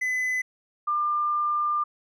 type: tone pair in turn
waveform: triangle / sine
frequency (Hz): 2013 / 1196.9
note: B6 / D6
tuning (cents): +33 / +32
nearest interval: major sixth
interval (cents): 901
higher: first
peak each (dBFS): -22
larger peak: neither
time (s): 0.01-0.42 / 0.87-1.84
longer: second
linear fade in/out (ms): 10
effects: none